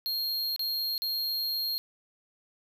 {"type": "tone with dropouts", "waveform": "square", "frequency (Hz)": 4236, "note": "C8", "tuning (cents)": 21, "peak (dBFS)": -29, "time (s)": [0.06, 1.78], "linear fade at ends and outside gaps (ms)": 0, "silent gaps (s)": [[0.562, 0.594], [0.979, 1.02]], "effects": []}